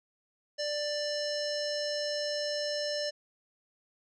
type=tone with low-pass filter; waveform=square; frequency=590 Hz; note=D5; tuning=8 cents sharp; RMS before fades=-33 dBFS; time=0.58-3.11 s; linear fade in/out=20 ms; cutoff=5500 Hz; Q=6.6; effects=none